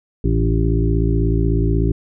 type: harmonic tone with a mistuned harmonic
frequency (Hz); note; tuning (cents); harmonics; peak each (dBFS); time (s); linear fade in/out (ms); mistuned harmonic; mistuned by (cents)
56.3; A1; +40; 1 / 2 / 3 / 5 / 6 / 7; -17 / -20 / -22 / -24 / -25 / -25; 0.24-1.92; 5; 3; -26
effects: none